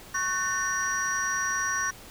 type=tone cluster; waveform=sine; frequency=1105 / 1508 / 1814 / 5760 Hz; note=C#6 / F#6 / A#6 / F#8; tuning=-6 / +32 / -48 / -47 cents; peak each=-30 dBFS; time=0.14-1.91 s; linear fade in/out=10 ms; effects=tanh soft clip ceiling -19 dBFS + pink hiss -47 dBFS RMS until 2.1 s